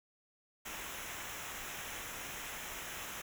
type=noise with comb filter; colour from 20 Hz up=pink; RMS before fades=-44 dBFS; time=0.65-3.22 s; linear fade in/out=10 ms; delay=0.22 ms; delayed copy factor=-0.7; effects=none